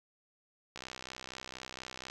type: click train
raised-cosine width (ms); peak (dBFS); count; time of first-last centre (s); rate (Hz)
0.2; -25; 87; 0.76-2.1; 64.2
effects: none